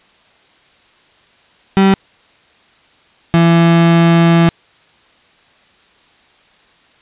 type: tone pair in turn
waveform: 35% pulse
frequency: 193.7 / 167.84 Hz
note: G3 / E3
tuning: -20 / +31 cents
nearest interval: major second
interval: 249 cents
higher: first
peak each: -5 dBFS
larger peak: neither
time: 1.77-1.94 / 3.34-4.49 s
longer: second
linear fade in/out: 0 ms
effects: white hiss -50 dBFS RMS until 7.01 s + resampled to 8000 Hz